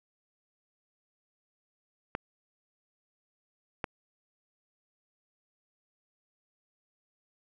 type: clicks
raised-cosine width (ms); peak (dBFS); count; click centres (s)
0.5; -16; 2; 2.151 / 3.842
effects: none